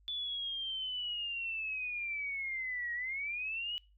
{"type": "linear two-way sweep", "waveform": "sine", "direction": "down then up", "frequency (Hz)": [3479, 1886, 2960], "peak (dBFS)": -35, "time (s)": [0.08, 3.78], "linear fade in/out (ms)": 0, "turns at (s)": 2.93, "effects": ["noise-tail reverb RT60 0.3 s tail -23 dB re dry", "added 50 Hz sine -62 dBFS peak until 3.97 s"]}